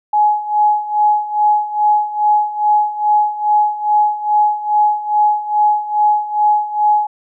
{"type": "tone with tremolo", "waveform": "sine", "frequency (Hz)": 841, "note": "G#5", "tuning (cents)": 22, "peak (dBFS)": -8, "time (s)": [0.13, 7.07], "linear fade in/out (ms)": 5, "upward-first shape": "sine", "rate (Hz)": 2.4, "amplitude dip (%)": 80, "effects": []}